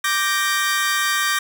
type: chord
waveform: sawtooth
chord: G minor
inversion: second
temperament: equal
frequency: 1174.7 / 1568 / 1864.7 Hz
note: D6 / G6 / Bb6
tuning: 0 / 0 / 0 cents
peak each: -19 dBFS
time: 0.04-1.39 s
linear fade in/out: 5 ms
effects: none